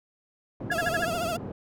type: band-pass noise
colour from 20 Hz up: pink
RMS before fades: -36 dBFS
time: 0.6-1.52 s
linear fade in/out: 5 ms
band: 110 to 510 Hz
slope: 12 dB/octave
type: tone bursts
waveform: sine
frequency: 1665 Hz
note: G#6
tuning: 4 cents sharp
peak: -24 dBFS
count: 5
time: 0.7-1.051 s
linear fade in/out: 5 ms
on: 31 ms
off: 49 ms
type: tone with vibrato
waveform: 35% pulse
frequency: 675 Hz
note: E5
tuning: 41 cents sharp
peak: -26 dBFS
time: 0.71-1.37 s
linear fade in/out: 10 ms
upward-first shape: triangle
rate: 14 Hz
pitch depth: 110 cents each way
type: clicks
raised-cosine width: 2 ms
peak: -24 dBFS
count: 8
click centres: 0.781 / 0.827 / 0.874 / 0.936 / 0.994 / 1.035 / 1.146 / 1.179 s
effects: none